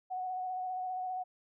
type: tone with vibrato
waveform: sine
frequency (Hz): 740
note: F#5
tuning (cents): 0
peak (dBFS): -34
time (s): 0.1-1.24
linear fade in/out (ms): 20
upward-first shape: square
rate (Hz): 15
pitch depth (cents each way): 17
effects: none